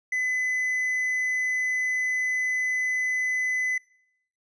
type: tone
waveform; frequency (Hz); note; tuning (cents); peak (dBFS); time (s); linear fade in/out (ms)
triangle; 2013; B6; +33; -22; 0.12-3.78; 5
effects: noise-tail reverb RT60 0.8 s tail -25 dB re dry + resampled to 22050 Hz